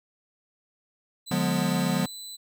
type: tone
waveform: 25% pulse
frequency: 4000 Hz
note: B7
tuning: 21 cents sharp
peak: -34 dBFS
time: 1.26-2.37 s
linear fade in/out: 20 ms
type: chord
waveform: square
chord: D diminished seventh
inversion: none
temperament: equal with one note detuned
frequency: 146.83 / 178.8 / 207.7 / 246.9 Hz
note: D3 / F3 / Ab3 / Cb4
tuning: 0 / +41 / 0 / 0 cents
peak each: -32 / -27 / -31 / -30 dBFS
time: 1.31-2.06 s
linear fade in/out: 5 ms
effects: none